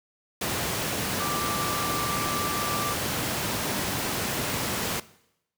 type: tone in noise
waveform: sine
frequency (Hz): 1174.7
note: D6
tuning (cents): 0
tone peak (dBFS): -30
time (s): 1.2-2.94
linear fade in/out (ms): 5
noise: pink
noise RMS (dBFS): -28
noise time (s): 0.41-5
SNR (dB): -5
effects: noise-tail reverb RT60 0.8 s tail -19 dB re dry + high-pass 100 Hz 12 dB/octave